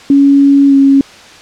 sine tone with pitch glide, 279.4 to 274.6 Hz, C#4 to C#4, +14 to -16 cents, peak -3 dBFS, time 0.1-1.01 s, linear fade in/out 2 ms, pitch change -30 cents, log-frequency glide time 0.67-0.74 s, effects white hiss -35 dBFS RMS until 1.41 s + low-pass 5000 Hz 12 dB/octave

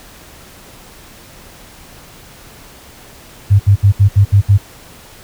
sine tone bursts, 100 Hz, G2, 35 cents sharp, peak -4 dBFS, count 7, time 3.5-4.581 s, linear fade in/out 20 ms, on 97 ms, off 67 ms, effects pink hiss -39 dBFS RMS until 5.23 s

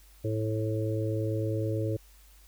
harmonic tone, 109.2 Hz, A2, 13 cents flat, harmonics 1 / 3 / 4 / 5, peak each -29 / -34 / -35 / -36 dBFS, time 0.24-1.97 s, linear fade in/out 10 ms, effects added 50 Hz sine -54 dBFS peak until 2.47 s + white hiss -60 dBFS RMS until 2.47 s

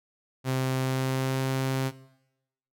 sawtooth tone with pitch glide, 130.81 to 132.64 Hz, C3 to C3, 0 to +24 cents, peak -21 dBFS, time 0.44-1.92 s, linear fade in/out 50 ms, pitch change +24 cents, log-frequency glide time 0.8-1.49 s, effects noise-tail reverb RT60 0.9 s tail -19 dB re dry

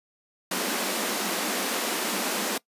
pink high-pass noise, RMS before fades -28 dBFS, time 0.51-2.58 s, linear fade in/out 5 ms, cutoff 190 Hz, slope 96 dB/octave, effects noise-tail reverb RT60 0.1 s tail -22 dB re dry + resampled to 32000 Hz

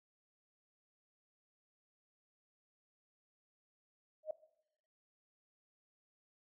sine tone with exponential growth, 622.3 Hz, D#5, in tune, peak -32 dBFS, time 4.23-4.31 s, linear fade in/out 5 ms, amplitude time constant 17 ms, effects noise-tail reverb RT60 0.8 s tail -18 dB re dry

